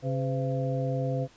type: harmonic tone with a mistuned harmonic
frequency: 135.5 Hz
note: C#3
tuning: 39 cents flat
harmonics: 1 / 2 / 3 / 4 / 5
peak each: -28 / -36 / -40 / -32 / -37 dBFS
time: 0.02-1.28 s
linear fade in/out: 50 ms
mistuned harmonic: 4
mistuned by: -100 cents
effects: pink hiss -57 dBFS RMS until 1.36 s + resampled to 16000 Hz